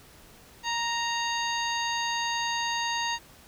harmonic tone with a mistuned harmonic, 930 Hz, A#5, 4 cents flat, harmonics 1 / 2 / 3 / 4 / 5 / 7, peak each -30 / -33 / -35 / -36 / -37 / -38 dBFS, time 0.63-3.19 s, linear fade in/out 50 ms, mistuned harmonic 1, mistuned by +15 cents, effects pink hiss -53 dBFS RMS until 3.47 s

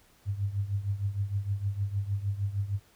sine tone with tremolo, 100 Hz, G2, 35 cents sharp, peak -24 dBFS, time 0.25-2.8 s, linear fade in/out 50 ms, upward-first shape triangle, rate 6.5 Hz, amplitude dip 85%, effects pink hiss -62 dBFS RMS until 2.95 s

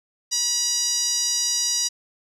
5% pulse tone with band-pass filter, 965 Hz, B5, 40 cents flat, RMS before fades -23 dBFS, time 0.31-1.89 s, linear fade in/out 20 ms, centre 5400 Hz, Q 4.3, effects none

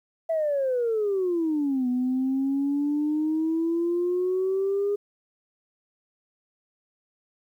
sine exponential two-way sweep, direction down then up, 665 to 246.9 to 410.7 Hz, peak -21 dBFS, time 0.29-4.96 s, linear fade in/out 10 ms, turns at 1.88 s, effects tanh soft clip ceiling -18 dBFS + 10-bit

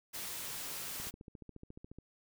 white noise, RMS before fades -42 dBFS, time 0.13-1.11 s, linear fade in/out 20 ms
click train, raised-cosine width 3 ms, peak -36 dBFS, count 15, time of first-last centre 1-1.986 s, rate 14.2 Hz
effects none

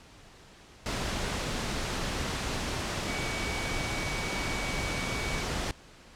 sine tone in noise, 2262 Hz, C#7, 34 cents sharp, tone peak -37 dBFS, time 3.08-5.43 s, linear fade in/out 0 ms, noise pink, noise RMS -32 dBFS, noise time 0.86-5.71 s, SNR -8 dB, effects pink hiss -53 dBFS RMS until 6.15 s + low-pass 7000 Hz 12 dB/octave

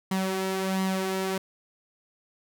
sawtooth tone with flanger, 190 Hz, F#3, 46 cents sharp, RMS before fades -28 dBFS, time 0.11-1.38 s, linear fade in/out 5 ms, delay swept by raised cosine 0.98 to 3.08 ms, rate 1.4 Hz, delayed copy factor +0.55, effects none

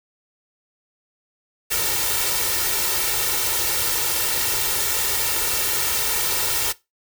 white noise with comb filter, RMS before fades -22 dBFS, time 1.7-6.73 s, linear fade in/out 20 ms, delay 2.2 ms, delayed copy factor +0.7, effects noise-tail reverb RT60 0.2 s tail -18 dB re dry

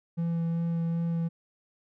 triangle tone with vibrato, 167.4 Hz, E3, 27 cents sharp, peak -24 dBFS, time 0.17-1.29 s, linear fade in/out 20 ms, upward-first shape sine, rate 2.6 Hz, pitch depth 10 cents each way, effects none

